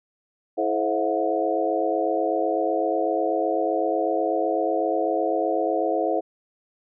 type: tone cluster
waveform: sine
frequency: 328.6 / 432.1 / 527 / 658 / 726 Hz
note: E4 / A4 / C5 / E5 / F#5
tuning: -5 / -31 / +12 / -3 / -33 cents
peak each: -27 dBFS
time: 0.57-6.21 s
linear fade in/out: 20 ms
effects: none